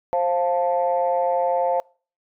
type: chord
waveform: sine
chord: F major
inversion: second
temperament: equal with one note detuned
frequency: 528.7 / 698.5 / 880 Hz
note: C5 / F5 / A5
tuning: +18 / 0 / 0 cents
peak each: -21 / -22 / -24 dBFS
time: 0.13-1.8 s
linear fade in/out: 0 ms
effects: noise-tail reverb RT60 0.4 s tail -26 dB re dry + tanh soft clip ceiling -10 dBFS